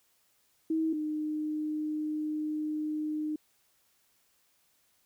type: tone pair in turn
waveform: sine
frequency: 320 / 305.7 Hz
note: D#4 / D#4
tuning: +49 / -30 cents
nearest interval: minor second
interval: 79 cents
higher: first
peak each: -26 / -30 dBFS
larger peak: first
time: 0.7-0.93 / 0.93-3.36 s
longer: second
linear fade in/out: 5 ms
effects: white hiss -70 dBFS RMS until 5.05 s